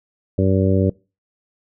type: harmonic tone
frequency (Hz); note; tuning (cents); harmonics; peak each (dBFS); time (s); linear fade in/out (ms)
95.7; G2; -41; 1 / 2 / 3 / 4 / 5 / 6; -17 / -20 / -22 / -23 / -24 / -25; 0.38-0.9; 5
effects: noise-tail reverb RT60 0.3 s tail -24 dB re dry